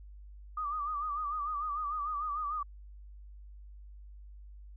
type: tone with vibrato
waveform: sine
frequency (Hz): 1199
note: D6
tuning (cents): +36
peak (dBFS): -32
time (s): 0.57-2.63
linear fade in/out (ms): 5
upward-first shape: sine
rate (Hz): 6.7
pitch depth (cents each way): 82
effects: added 50 Hz sine -47 dBFS peak until 4.76 s